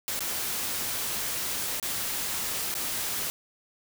white noise with dropouts, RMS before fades -31 dBFS, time 0.08-3.3 s, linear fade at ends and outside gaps 0 ms, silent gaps 0.192-0.206 / 1.799-1.827 / 2.741-2.751 s, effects none

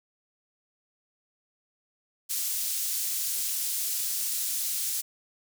pink high-pass noise, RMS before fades -30 dBFS, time 2.29-5.02 s, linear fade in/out 20 ms, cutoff 6700 Hz, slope 12 dB/octave, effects none

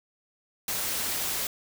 white noise, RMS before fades -30 dBFS, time 0.68-1.47 s, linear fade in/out 2 ms, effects none

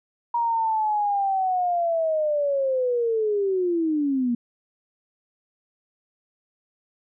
sine linear sweep, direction down, 950 to 233.1 Hz, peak -20 dBFS, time 0.34-4.35 s, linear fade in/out 5 ms, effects none

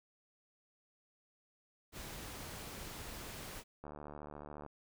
pink noise, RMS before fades -47 dBFS, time 1.92-3.64 s, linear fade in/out 50 ms
click train, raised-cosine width 1 ms, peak -34 dBFS, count 62, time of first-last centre 3.84-4.663 s, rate 74.1 Hz
effects none

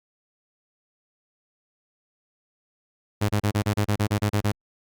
sawtooth tone bursts, 103.83 Hz, G#2, in tune, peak -16 dBFS, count 12, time 3.21-4.52 s, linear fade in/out 10 ms, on 78 ms, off 34 ms, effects Opus 48 kbps

